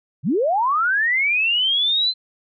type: linear sweep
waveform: sine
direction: up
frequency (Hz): 110 to 4112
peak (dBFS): -16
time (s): 0.23-2.14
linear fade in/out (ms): 50
effects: none